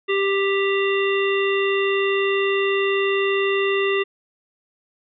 harmonic tone with a mistuned harmonic, 393.7 Hz, G4, 8 cents sharp, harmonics 1 / 3 / 5 / 7 / 9, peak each -19 / -28 / -26 / -27 / -33 dBFS, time 0.08-4.04 s, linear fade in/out 20 ms, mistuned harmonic 9, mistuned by +16 cents, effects none

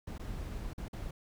brown noise with dropouts, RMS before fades -40 dBFS, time 0.07-1.11 s, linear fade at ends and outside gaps 5 ms, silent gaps 0.181-0.195 / 0.734-0.779 / 0.883-0.93 s, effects none

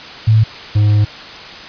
sine / triangle tone pair in turn, 110 / 104.67 Hz, A2 / G#2, 0 / +14 cents, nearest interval minor second, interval 86 cents, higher first, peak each -6 dBFS, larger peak neither, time 0.27-0.44 / 0.75-1.05 s, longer second, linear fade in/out 10 ms, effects white hiss -31 dBFS RMS until 1.68 s + resampled to 11025 Hz

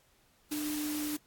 sine tone in noise, 299.3 Hz, D4, 33 cents sharp, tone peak -33 dBFS, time 0.51-1.17 s, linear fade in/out 10 ms, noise white, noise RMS -40 dBFS, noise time 0.51-1.17 s, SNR +4 dB, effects pink hiss -67 dBFS RMS until 1.26 s + AAC 64 kbps

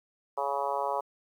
harmonic tone, 140 Hz, C#3, 18 cents sharp, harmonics 3 / 4 / 5 / 6 / 7 / 8 / 9, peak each -38 / -34 / -36 / -34 / -33 / -37 / -43 dBFS, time 0.37-1.01 s, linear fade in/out 10 ms, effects 10-bit

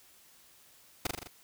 pink noise with echo, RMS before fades -30 dBFS, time 1.05-1.07 s, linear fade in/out 5 ms, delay 41 ms, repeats 5, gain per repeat -3 dB, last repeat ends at 1.275 s, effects white hiss -60 dBFS RMS until 1.43 s

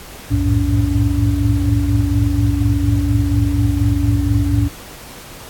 sine tone cluster, 62.4 / 88.3 / 106.5 / 110.7 / 286 Hz, B1 / F2 / G#2 / A2 / D4, +19 / +20 / +44 / +11 / -46 cents, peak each -19 dBFS, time 0.3-4.69 s, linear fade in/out 20 ms, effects pink hiss -36 dBFS RMS until 5.49 s + AAC 64 kbps

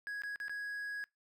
triangle tone with dropouts, 1661.2 Hz, G#6, in tune, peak -36 dBFS, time 0.07-1.04 s, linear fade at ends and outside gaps 0 ms, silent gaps 0.22-0.235 / 0.359-0.401 / 0.482-0.495 s, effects noise-tail reverb RT60 0.2 s tail -24 dB re dry

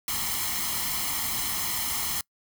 white noise with comb filter, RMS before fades -29 dBFS, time 0.08-2.21 s, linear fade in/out 2 ms, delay 0.96 ms, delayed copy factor +0.7, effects noise-tail reverb RT60 0.1 s tail -25 dB re dry

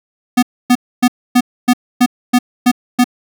square tone bursts, 246.9 Hz, B3, in tune, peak -7 dBFS, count 9, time 0.37-3.043 s, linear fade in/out 10 ms, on 57 ms, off 270 ms, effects none

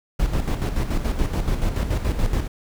brown noise with tremolo, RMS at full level -20 dBFS, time 0.19-2.48 s, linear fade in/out 10 ms, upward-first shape square, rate 7 Hz, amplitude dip 55%, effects none

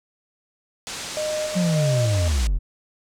white low-pass noise, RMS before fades -33 dBFS, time 0.87-2.47 s, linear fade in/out 0 ms, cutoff 7900 Hz, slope 24 dB/octave
sine tone with tremolo, 614 Hz, D#5, 23 cents flat, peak -23 dBFS, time 1.17-2.28 s, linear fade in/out 0 ms, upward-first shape square, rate 1.7 Hz, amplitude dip 40%
triangle linear sweep, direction down, 186.5 to 36.65 Hz, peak -16 dBFS, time 1.55-2.59 s, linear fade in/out 20 ms
effects none

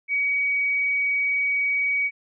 sine tone, 2261 Hz, C#7, 34 cents sharp, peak -20 dBFS, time 0.08-2.11 s, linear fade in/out 50 ms, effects none

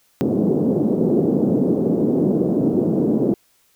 pink band-pass noise, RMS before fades -18 dBFS, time 0.21-3.34 s, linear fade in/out 0 ms, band 180 to 440 Hz, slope 24 dB/octave, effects white hiss -60 dBFS RMS until 3.75 s

